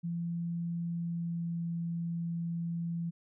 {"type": "tone with pitch glide", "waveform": "sine", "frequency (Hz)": [170, 168.83], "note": ["F3", "E3"], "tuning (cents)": [-46, 42], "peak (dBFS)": -32, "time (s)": [0.03, 3.11], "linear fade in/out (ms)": 20, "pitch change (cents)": -12, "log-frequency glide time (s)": [0.84, 1.69], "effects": []}